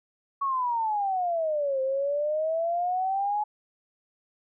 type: exponential two-way sweep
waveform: sine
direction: down then up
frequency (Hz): 1124 to 523.3 to 849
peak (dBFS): -24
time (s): 0.41-3.44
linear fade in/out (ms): 10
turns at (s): 1.81
effects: none